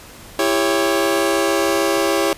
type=chord; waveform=sawtooth; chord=C# diminished; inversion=first; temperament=just; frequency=332.6 / 399.1 / 554.4 Hz; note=E4 / G4 / C#5; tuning=+16 / +31 / 0 cents; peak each=-16 dBFS; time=0.39-2.33 s; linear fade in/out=2 ms; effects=pink hiss -40 dBFS RMS until 2.37 s + resampled to 32000 Hz